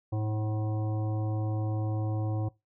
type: harmonic tone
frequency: 107.6 Hz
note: A2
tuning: 38 cents flat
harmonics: 1 / 3 / 5 / 7 / 9 / 10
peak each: -28 / -37 / -41 / -43 / -51 / -53 dBFS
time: 0.12-2.49 s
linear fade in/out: 10 ms
effects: noise-tail reverb RT60 0.2 s tail -20 dB re dry